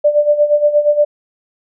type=tone with tremolo; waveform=sine; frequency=591 Hz; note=D5; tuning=11 cents sharp; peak=-6 dBFS; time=0.04-1.05 s; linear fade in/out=10 ms; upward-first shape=sine; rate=8.5 Hz; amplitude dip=75%; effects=none